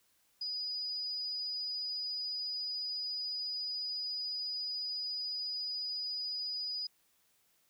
sine tone, 4943 Hz, D#8, 12 cents flat, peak -35 dBFS, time 0.41-6.87 s, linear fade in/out 5 ms, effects white hiss -72 dBFS RMS until 7.69 s

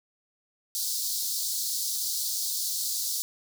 pink high-pass noise, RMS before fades -30 dBFS, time 0.75-3.22 s, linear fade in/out 0 ms, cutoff 4100 Hz, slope 48 dB/octave, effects none

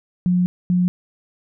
sine tone bursts at uneven times, 179.3 Hz, F3, 46 cents sharp, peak -14 dBFS, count 2, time 0.26-0.46 / 0.7-0.88 s, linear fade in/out 0 ms, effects none

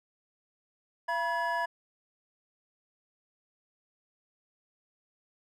triangle tone cluster, 680 / 973 / 1696 Hz, F5 / B5 / G#6, -46 / -26 / +36 cents, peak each -32 / -29 / -32 dBFS, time 1.08-1.66 s, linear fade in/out 10 ms, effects none

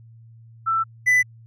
sine / triangle tone pair in turn, 1332 / 1995.7 Hz, E6 / B6, +18 / +18 cents, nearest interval perfect fifth, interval 700 cents, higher second, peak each -18 / -12 dBFS, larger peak second, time 0.66-0.84 / 1.06-1.23 s, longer first, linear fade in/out 20 ms, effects added 114 Hz sine -44 dBFS peak until 1.46 s

